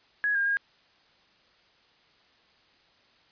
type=tone with pitch steps; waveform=sine; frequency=1671 / 1611 / 1626 Hz; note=G#6 / G6 / G#6; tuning=+10 / +47 / -37 cents; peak=-23 dBFS; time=0.24-0.57 s; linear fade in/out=0 ms; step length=110 ms; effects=white hiss -62 dBFS RMS until 3.31 s + resampled to 11025 Hz